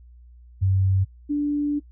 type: tone pair in turn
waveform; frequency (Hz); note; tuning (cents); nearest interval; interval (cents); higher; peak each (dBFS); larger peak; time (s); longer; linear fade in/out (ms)
sine; 95.6 / 291.8; G2 / D4; -43 / -11; octave + perfect fifth; 1932; second; -17 / -20; first; 0.61-1.05 / 1.29-1.8; second; 20
effects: noise-tail reverb RT60 0.1 s tail -22 dB re dry + added 60 Hz sine -45 dBFS peak until 1.91 s